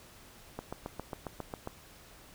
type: click train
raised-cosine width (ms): 1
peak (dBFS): -23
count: 9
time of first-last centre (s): 0.59-1.674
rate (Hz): 7.38
effects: pink hiss -55 dBFS RMS until 2.34 s